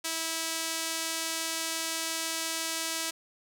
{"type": "tone with band-pass filter", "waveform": "sawtooth", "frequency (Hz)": 325.8, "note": "E4", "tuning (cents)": -20, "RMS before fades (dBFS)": -33, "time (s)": [0.04, 3.11], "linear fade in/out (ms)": 10, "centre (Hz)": 7600, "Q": 0.67, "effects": []}